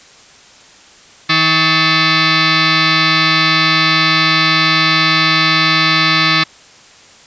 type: tone with frequency modulation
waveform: sine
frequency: 1118 Hz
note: C#6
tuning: 14 cents sharp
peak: -9 dBFS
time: 1.29-6.44 s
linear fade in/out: 10 ms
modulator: 479 Hz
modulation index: 7.3
effects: white hiss -42 dBFS RMS until 7.26 s + resampled to 16000 Hz